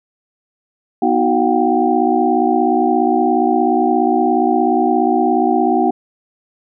sine tone cluster, 245.3 / 315.4 / 370.4 / 722 / 779 Hz, B3 / D#4 / F#4 / F#5 / G5, -12 / +24 / +2 / -43 / -11 cents, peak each -18 dBFS, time 1.02-5.91 s, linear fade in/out 5 ms, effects none

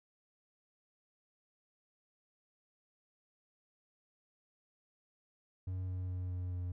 triangle tone with pitch steps, 92.5 / 91.75 / 91.02 / 90.28 / 89.56 Hz, F#2 / F#2 / F#2 / F#2 / F2, 0 / -14 / -28 / -42 / +44 cents, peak -34 dBFS, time 5.67-6.72 s, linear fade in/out 5 ms, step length 210 ms, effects none

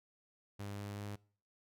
sawtooth tone with pitch steps, 101.1 / 101.8 / 102.51 Hz, G#2 / G#2 / G#2, -46 / -34 / -22 cents, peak -38 dBFS, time 0.59-1.16 s, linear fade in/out 10 ms, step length 190 ms, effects noise-tail reverb RT60 0.5 s tail -24 dB re dry

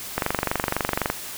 click train, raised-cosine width 0.5 ms, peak -6 dBFS, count 23, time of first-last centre 0.18-1.101 s, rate 23.9 Hz, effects white hiss -35 dBFS RMS until 1.37 s

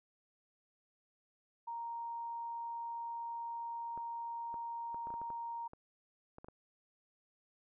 sine tone, 932.3 Hz, A#5, in tune, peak -39 dBFS, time 1.67-5.68 s, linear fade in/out 10 ms
clicks, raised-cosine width 1 ms, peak -36 dBFS, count 12, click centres 3.976 / 4.542 / 4.945 / 5.071 / 5.104 / 5.14 / 5.216 / 5.303 / 5.734 / 6.384 / 6.445 / 6.485 s
effects none

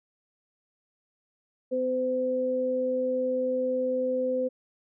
sine tone pair together, 254 / 511.8 Hz, B3 / C5, +49 / -38 cents, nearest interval octave, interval 1213 cents, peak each -32 / -25 dBFS, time 1.71-4.49 s, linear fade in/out 20 ms, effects none

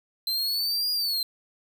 45% pulse linear two-way sweep, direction up then down, 4086 to 4881 to 4086 Hz, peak -24 dBFS, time 0.27-1.23 s, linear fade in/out 2 ms, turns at 0.92 s, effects none

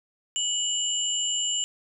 sine tone pair together, 2941 / 7246 Hz, F#7 / A8, -11 / +50 cents, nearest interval octave + major third, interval 1561 cents, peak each -27 dBFS, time 0.36-1.64 s, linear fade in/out 0 ms, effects none

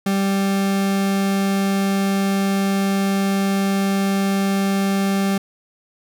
40% pulse tone, 196 Hz, G3, in tune, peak -16 dBFS, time 0.06-5.38 s, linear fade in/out 5 ms, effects none

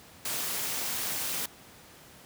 white noise with amplitude modulation, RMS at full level -30 dBFS, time 0.25-1.46 s, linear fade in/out 5 ms, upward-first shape sine, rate 221 Hz, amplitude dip 55%, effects pink hiss -52 dBFS RMS until 2.25 s + high-pass 80 Hz 12 dB/octave

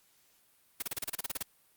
white noise bursts, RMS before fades -34 dBFS, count 12, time 0.8-1.428 s, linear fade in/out 5 ms, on 23 ms, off 32 ms, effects white hiss -67 dBFS RMS until 1.76 s + Opus 48 kbps

